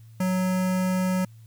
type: tone with notch filter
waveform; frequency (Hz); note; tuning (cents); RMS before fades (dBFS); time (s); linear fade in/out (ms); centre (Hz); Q
square; 185; F#3; 0; -24; 0.2-1.25; 5; 3700; 1.6
effects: added 112 Hz sine -45 dBFS peak until 1.46 s + white hiss -64 dBFS RMS until 1.46 s